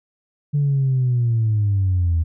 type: linear sweep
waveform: sine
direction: down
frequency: 146.83 to 79.9 Hz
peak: -14 dBFS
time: 0.53-2.24 s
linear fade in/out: 20 ms
effects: tanh soft clip ceiling -12 dBFS